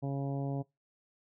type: harmonic tone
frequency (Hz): 138.59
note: C#3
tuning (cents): 0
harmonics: 1 / 2 / 3 / 4 / 5 / 6 / 7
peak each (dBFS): -33 / -38 / -44 / -44 / -45 / -51 / -56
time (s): 0.02-0.63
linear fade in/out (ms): 20
effects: noise-tail reverb RT60 0.2 s tail -22 dB re dry